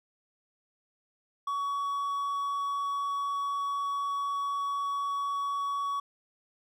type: tone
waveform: triangle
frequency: 1126 Hz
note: C#6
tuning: 27 cents sharp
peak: -27 dBFS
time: 1.47-6 s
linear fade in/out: 5 ms
effects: none